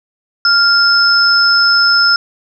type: tone pair together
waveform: sine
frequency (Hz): 1396.9 / 5219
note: F6 / E8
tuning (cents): 0 / -18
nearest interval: octave + major seventh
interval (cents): 2282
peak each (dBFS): -10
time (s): 0.45-2.16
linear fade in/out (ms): 2
effects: none